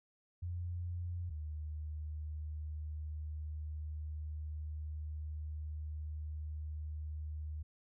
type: tone pair in turn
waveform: sine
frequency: 87.31 / 76.44 Hz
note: F2 / D#2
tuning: 0 / -30 cents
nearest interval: major second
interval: 230 cents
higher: first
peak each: -37 / -39 dBFS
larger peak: first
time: 0.42-1.3 / 1.3-7.63 s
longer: second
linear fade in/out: 10 ms
effects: none